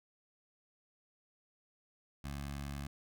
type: tone with notch filter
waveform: 15% pulse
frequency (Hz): 70.5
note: C#2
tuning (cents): +30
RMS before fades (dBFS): -42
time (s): 2.24-2.87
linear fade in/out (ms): 5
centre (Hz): 440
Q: 0.8
effects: none